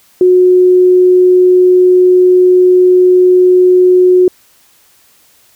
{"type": "tone", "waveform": "sine", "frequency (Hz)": 364.5, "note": "F#4", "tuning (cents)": -26, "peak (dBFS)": -3, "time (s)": [0.21, 4.28], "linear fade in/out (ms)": 2, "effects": ["white hiss -48 dBFS RMS until 5.55 s"]}